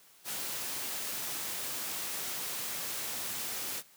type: noise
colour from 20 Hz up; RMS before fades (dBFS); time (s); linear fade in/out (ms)
white; -37; 0.24-3.83; 50
effects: white hiss -60 dBFS RMS until 3.96 s + high-pass 100 Hz 12 dB/octave